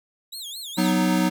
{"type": "tone with vibrato", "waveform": "sawtooth", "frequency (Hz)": 3729, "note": "A#7", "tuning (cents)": 0, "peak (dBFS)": -30, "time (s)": [0.32, 0.92], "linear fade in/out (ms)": 10, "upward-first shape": "sine", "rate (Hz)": 4.6, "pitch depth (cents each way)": 250}
{"type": "chord", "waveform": "square", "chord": "B major", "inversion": "second", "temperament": "equal", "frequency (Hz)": [185, 246.9, 311.1], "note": ["F#3", "B3", "D#4"], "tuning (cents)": [0, 0, 0], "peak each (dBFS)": [-22, -26, -24], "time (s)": [0.77, 1.3], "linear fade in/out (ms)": 20}
{"effects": []}